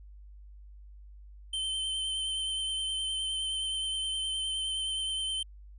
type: tone with vibrato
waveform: square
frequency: 3093 Hz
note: G7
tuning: 24 cents flat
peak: -31 dBFS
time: 1.53-5.43 s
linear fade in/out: 5 ms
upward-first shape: sine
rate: 9.6 Hz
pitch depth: 19 cents each way
effects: added 50 Hz sine -47 dBFS peak until 5.78 s + resampled to 24000 Hz